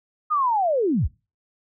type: linear sweep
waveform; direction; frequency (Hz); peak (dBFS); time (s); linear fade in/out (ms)
sine; down; 1260 to 35.97; -18; 0.3-1.08; 20
effects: noise-tail reverb RT60 0.3 s tail -24 dB re dry